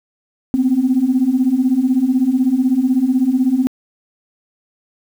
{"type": "beating tone pair", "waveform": "sine", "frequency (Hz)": [246.9, 262.9], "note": ["B3", "C4"], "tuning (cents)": [0, 8], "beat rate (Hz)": 16, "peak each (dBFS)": [-16, -13], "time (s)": [0.54, 3.67], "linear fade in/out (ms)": 0, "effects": ["tanh soft clip ceiling -5 dBFS", "7-bit"]}